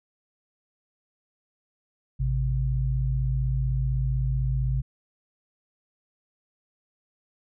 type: tone pair together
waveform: sine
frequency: 55 / 130.81 Hz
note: A1 / C3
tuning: 0 / 0 cents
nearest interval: octave + minor third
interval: 1500 cents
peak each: -25 dBFS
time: 2.19-4.82 s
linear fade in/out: 20 ms
effects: none